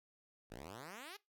5% pulse exponential sweep, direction up, 49 to 433.3 Hz, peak -37 dBFS, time 0.5-1.17 s, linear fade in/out 10 ms, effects noise-tail reverb RT60 0.2 s tail -21 dB re dry

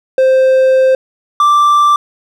triangle tone pair in turn, 523.3 / 1174.8 Hz, C5 / D6, 0 / 0 cents, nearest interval octave + major second, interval 1400 cents, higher second, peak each -4 dBFS, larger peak neither, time 0.18-0.95 / 1.4-1.96 s, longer first, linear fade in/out 2 ms, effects none

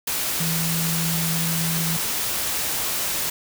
sine tone in noise, 164.81 Hz, E3, in tune, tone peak -24 dBFS, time 0.4-1.97 s, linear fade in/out 5 ms, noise white, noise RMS -25 dBFS, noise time 0.07-3.3 s, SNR -2 dB, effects none

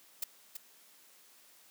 blue noise with echo, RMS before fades -34 dBFS, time 0.22-0.24 s, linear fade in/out 5 ms, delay 330 ms, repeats 1, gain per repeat -7 dB, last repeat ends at 0.57 s, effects white hiss -61 dBFS RMS until 1.7 s + high-pass 200 Hz 12 dB/octave

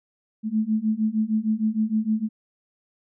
sine beating tone pair, 214.1 / 220.6 Hz, A3 / A3, -47 / +5 cents, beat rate 6.5 Hz, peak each -24 / -23 dBFS, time 0.43-2.29 s, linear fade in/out 50 ms, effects none

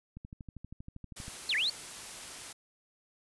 click train, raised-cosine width 5 ms, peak -32 dBFS, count 15, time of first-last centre 0.17-1.281 s, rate 12.6 Hz
white noise, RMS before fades -44 dBFS, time 1.16-2.53 s, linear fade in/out 10 ms
sine linear two-way sweep, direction down then up, 4529 to 1670 to 4529 Hz, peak -27 dBFS, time 1.49-1.7 s, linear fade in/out 5 ms, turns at 1.55 s
effects resampled to 24000 Hz

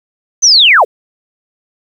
sine linear sweep, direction down, 6272 to 356.5 Hz, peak -3 dBFS, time 0.42-0.85 s, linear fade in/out 20 ms, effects 7-bit

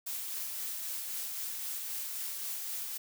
blue noise with tremolo, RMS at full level -37 dBFS, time 0.06-2.98 s, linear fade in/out 10 ms, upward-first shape sine, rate 3.8 Hz, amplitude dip 25%, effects none

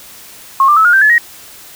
sine tone with pitch steps, 1082 / 1186.8 / 1301.7 / 1427.7 / 1565.9 / 1717.6 / 1883.9 Hz, C#6 / D6 / E6 / F6 / G6 / A6 / A#6, -42 / +18 / -22 / +38 / -2 / -42 / +18 cents, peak -5 dBFS, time 0.6-1.181 s, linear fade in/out 2 ms, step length 83 ms, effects white hiss -36 dBFS RMS until 1.75 s

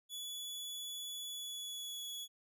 sawtooth tone with pitch glide, 3417 to 3380 Hz, G#7 to G#7, +49 to +30 cents, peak -39 dBFS, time 0.09-2.28 s, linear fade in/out 50 ms, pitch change -19 cents, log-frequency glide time 1.28-2.08 s, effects none

